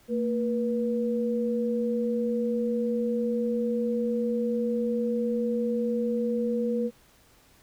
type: tone pair together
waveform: sine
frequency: 227.8 / 483.3 Hz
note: A#3 / B4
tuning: -40 / -38 cents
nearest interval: octave + minor second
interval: 1302 cents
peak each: -27 dBFS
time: 0.08-6.91 s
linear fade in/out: 50 ms
effects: pink hiss -59 dBFS RMS until 7.62 s

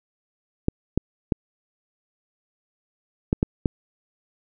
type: clicks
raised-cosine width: 3 ms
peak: -6 dBFS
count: 6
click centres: 0.684 / 0.976 / 1.322 / 3.329 / 3.429 / 3.658 s
effects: none

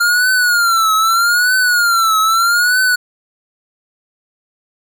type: tone with vibrato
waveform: square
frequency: 1396.9 Hz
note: F6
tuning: in tune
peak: -11 dBFS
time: 0-2.96 s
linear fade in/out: 10 ms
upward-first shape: triangle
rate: 0.8 Hz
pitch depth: 150 cents each way
effects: none

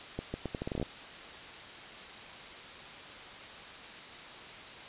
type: accelerating click train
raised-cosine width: 2 ms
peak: -21 dBFS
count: 12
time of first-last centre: 0.19-0.827 s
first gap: 150 ms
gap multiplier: 0.78
effects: white hiss -46 dBFS RMS until 4.88 s + resampled to 8000 Hz

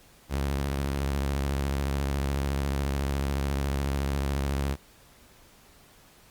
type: tone with vibrato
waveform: sawtooth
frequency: 69.3 Hz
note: C#2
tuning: in tune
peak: -22 dBFS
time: 0.29-4.77 s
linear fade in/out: 50 ms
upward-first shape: sine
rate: 14 Hz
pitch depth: 72 cents each way
effects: pink hiss -56 dBFS RMS until 6.3 s + Opus 48 kbps

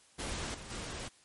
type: noise with level steps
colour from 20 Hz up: pink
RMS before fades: -38 / -47 / -41 dBFS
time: 0.18-1.09 s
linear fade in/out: 20 ms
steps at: 0.54 / 0.7 s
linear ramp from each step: 5 ms
effects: white hiss -63 dBFS RMS until 1.24 s + MP3 48 kbps

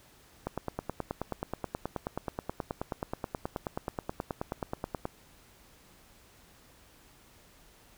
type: click train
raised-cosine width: 1 ms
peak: -18 dBFS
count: 44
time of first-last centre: 0.47-5.054 s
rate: 9.38 Hz
effects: pink hiss -59 dBFS RMS until 7.97 s

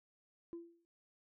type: tone with exponential decay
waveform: sine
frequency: 338.9 Hz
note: E4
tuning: 48 cents sharp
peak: -39 dBFS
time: 0.53-0.85 s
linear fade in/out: 0 ms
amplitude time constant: 69 ms
effects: tanh soft clip ceiling -40 dBFS

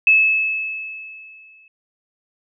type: tone with exponential decay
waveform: sine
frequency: 2600 Hz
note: E7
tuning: 24 cents flat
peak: -8 dBFS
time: 0.07-1.68 s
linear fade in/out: 2 ms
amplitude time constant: 350 ms
effects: none

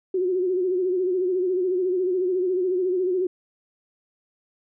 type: tone with vibrato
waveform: sine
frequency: 366.8 Hz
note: F#4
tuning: 15 cents flat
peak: -20 dBFS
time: 0.14-3.27 s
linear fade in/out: 5 ms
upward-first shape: sine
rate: 14 Hz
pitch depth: 65 cents each way
effects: none

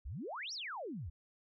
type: exponential two-way sweep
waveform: sine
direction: up then down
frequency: 50.9 to 5900 to 67.4 Hz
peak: -40 dBFS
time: 0.05-1.1 s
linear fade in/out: 10 ms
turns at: 0.53 s
effects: none

